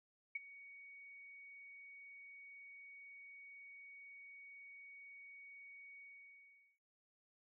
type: tone with ADSR envelope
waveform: sine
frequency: 2239 Hz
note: C#7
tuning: 17 cents sharp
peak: -36 dBFS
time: 0.35-6.79 s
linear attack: 7 ms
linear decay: 22 ms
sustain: -18 dB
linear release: 790 ms
effects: none

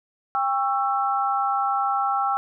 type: chord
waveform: sine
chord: C# diminished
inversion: second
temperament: just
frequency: 798.3 / 1108.7 / 1330.5 Hz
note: G5 / C#6 / E6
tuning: +31 / 0 / +16 cents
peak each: -23 / -29 / -24 dBFS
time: 0.35-2.37 s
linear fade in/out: 0 ms
effects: none

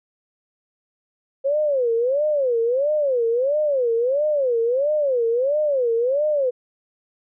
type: tone with vibrato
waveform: sine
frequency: 528 Hz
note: C5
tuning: 16 cents sharp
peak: -17 dBFS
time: 1.44-6.51 s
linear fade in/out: 20 ms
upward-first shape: sine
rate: 1.5 Hz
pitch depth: 250 cents each way
effects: none

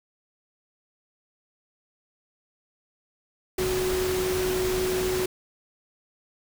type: tone in noise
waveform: sine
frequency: 370 Hz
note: F#4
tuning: in tune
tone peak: -24 dBFS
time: 3.58-5.26 s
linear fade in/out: 5 ms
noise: pink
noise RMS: -31 dBFS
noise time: 3.58-5.26 s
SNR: +4 dB
effects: none

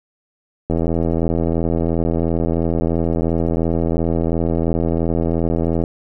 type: click train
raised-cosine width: 2 ms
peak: -6 dBFS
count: 427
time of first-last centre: 0.7-5.839 s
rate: 82.9 Hz
effects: none

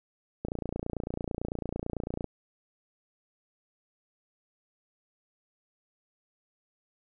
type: click train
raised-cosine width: 2 ms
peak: -19 dBFS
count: 53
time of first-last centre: 0.45-2.243 s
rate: 29 Hz
effects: none

